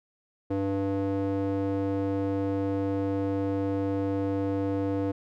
square tone with band-pass filter, 98 Hz, G2, in tune, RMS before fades -28 dBFS, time 0.5-5.12 s, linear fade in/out 10 ms, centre 390 Hz, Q 2.2, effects none

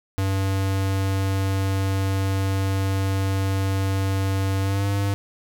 square tone with pitch glide, 96.7 to 99.76 Hz, G2 to G2, -23 to +31 cents, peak -21 dBFS, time 0.18-5.14 s, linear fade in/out 0 ms, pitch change +54 cents, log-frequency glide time 4.61-4.86 s, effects none

